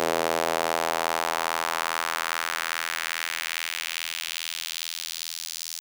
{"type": "tone with high-pass filter sweep", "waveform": "square", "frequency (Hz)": 41.2, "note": "E1", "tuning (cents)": 0, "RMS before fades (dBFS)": -29, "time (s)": [0, 5.8], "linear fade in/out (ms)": 0, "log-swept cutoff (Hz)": [500, 5300], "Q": 1.5, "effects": []}